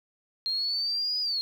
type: linear two-way sweep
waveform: sine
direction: up then down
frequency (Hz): 4186 to 4978 to 4186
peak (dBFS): -26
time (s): 0.46-1.41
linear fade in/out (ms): 0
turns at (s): 1.2
effects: 9-bit